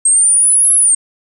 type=exponential two-way sweep; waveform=sine; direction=up then down; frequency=8372 to 11000 to 8372 Hz; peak=-7 dBFS; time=0.05-0.95 s; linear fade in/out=5 ms; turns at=0.75 s; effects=none